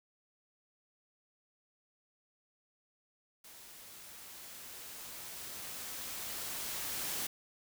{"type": "noise with level ramp", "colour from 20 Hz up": "white", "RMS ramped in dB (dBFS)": [-54, -37], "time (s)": [3.44, 7.27], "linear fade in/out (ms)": 5, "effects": []}